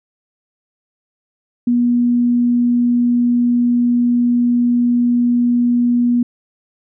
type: tone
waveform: sine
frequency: 241.5 Hz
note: B3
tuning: 39 cents flat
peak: -11 dBFS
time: 1.67-6.23 s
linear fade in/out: 5 ms
effects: none